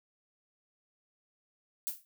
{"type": "noise with exponential decay", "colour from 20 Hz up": "violet", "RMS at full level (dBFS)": -31, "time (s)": [1.87, 2.05], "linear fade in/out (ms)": 0, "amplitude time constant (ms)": 38, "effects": []}